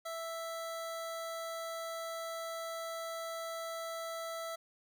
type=tone; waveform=25% pulse; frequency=660 Hz; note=E5; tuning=2 cents sharp; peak=-35 dBFS; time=0.05-4.56 s; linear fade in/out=10 ms; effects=none